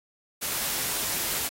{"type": "noise", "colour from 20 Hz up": "white", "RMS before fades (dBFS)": -29, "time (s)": [0.41, 1.49], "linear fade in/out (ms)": 20, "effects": ["AAC 48 kbps"]}